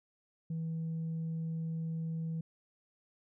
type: tone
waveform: sine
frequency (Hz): 162.6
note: E3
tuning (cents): -23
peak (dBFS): -32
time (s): 0.5-2.41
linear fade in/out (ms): 5
effects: tanh soft clip ceiling -32 dBFS